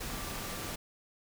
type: tone in noise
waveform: sine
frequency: 1174.7 Hz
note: D6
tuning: in tune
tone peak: -49 dBFS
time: 0.11-0.72 s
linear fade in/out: 10 ms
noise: pink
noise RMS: -39 dBFS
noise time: 0-0.76 s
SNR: -13 dB
effects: none